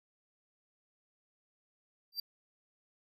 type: tone with exponential growth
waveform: square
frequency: 4699 Hz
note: D8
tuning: in tune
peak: -31 dBFS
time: 2.12-2.2 s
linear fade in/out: 5 ms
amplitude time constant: 16 ms
effects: none